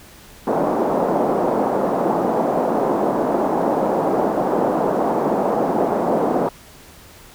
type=band-pass noise; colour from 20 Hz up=white; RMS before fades=-19 dBFS; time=0.47-6.49 s; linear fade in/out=5 ms; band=190 to 810 Hz; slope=24 dB/octave; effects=pink hiss -44 dBFS RMS until 7.34 s